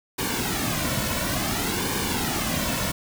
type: noise with flanger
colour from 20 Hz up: pink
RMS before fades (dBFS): -26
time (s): 0.18-2.92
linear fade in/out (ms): 10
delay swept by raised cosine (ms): 1.5 to 2.5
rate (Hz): 0.57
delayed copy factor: -0.65
effects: none